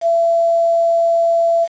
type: tone with quantisation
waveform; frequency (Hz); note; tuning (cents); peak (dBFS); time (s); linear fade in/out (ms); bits
sine; 672; E5; +33; -11; 0.01-1.68; 50; 6
effects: resampled to 16000 Hz